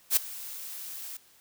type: noise with ADSR envelope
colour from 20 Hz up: blue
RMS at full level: -20 dBFS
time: 0.1-1.17 s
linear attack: 65 ms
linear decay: 10 ms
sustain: -20 dB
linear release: 4 ms
effects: white hiss -60 dBFS RMS until 1.4 s